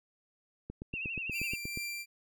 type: click train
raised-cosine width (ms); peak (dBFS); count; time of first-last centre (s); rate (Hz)
3; -27; 10; 0.7-1.774; 8.38
type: tone with vibrato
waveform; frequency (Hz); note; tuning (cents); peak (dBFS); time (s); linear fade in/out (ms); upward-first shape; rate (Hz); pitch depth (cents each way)
sine; 2637; E7; 0; -35; 0.93-1.56; 10; sine; 12; 83
type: tone with tremolo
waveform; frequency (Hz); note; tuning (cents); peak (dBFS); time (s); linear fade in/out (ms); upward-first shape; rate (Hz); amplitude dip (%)
sawtooth; 2363; D7; +10; -32; 1.31-2.06; 50; triangle; 2.4; 35
effects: none